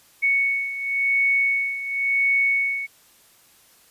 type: beating tone pair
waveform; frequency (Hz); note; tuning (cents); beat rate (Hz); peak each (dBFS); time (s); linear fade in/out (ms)
sine; 2219 / 2219.94; C#7 / C#7; +1 / +2; 0.94; -20 / -25; 0.22-2.87; 20
effects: white hiss -55 dBFS RMS until 3.9 s + resampled to 32000 Hz